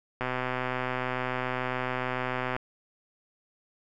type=click train; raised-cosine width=0.5 ms; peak=-15 dBFS; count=300; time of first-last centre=0.21-2.564 s; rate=127 Hz; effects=none